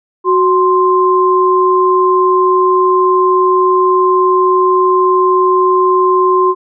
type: tone pair together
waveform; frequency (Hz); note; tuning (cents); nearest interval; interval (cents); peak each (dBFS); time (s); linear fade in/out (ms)
sine; 370 / 1046.5; F#4 / C6; 0 / 0; octave + tritone; 1800; -10; 0.24-6.55; 50
effects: none